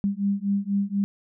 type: beating tone pair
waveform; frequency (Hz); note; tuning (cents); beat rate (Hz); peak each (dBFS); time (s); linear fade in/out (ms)
sine; 197.8 / 201.9; G3 / G#3; +16 / -49; 4.1; -25; 0.04-1.04; 0
effects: none